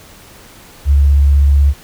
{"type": "tone with vibrato", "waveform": "sine", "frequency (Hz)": 70.6, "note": "C#2", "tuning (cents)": 32, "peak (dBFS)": -6, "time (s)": [0.85, 1.74], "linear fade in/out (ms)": 50, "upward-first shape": "square", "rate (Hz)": 16, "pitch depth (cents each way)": 18, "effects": ["pink hiss -40 dBFS RMS until 1.83 s"]}